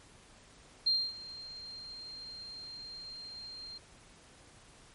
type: tone with ADSR envelope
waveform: sine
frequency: 4186 Hz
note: C8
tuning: in tune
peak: -24 dBFS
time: 0.86-3.78 s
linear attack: 11 ms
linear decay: 250 ms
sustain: -19 dB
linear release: 5 ms
effects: pink hiss -58 dBFS RMS until 4.94 s + MP3 48 kbps